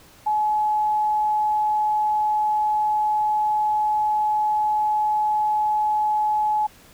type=tone; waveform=sine; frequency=850 Hz; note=G#5; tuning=40 cents sharp; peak=-18 dBFS; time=0.26-6.67 s; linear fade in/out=10 ms; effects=pink hiss -50 dBFS RMS until 6.93 s